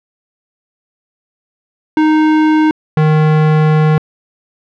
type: tone pair in turn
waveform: square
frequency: 310.1 / 154.72 Hz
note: D#4 / D#3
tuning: -6 / -9 cents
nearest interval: octave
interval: 1203 cents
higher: first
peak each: -8 dBFS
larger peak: neither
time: 1.97-2.71 / 2.97-3.98 s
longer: second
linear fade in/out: 2 ms
effects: low-pass 2000 Hz 12 dB/octave